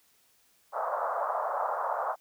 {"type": "band-pass noise", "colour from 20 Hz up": "pink", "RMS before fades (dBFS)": -31, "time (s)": [0.72, 2.16], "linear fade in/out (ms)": 50, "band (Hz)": [570, 1300], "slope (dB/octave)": 48, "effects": ["white hiss -66 dBFS RMS until 2.2 s"]}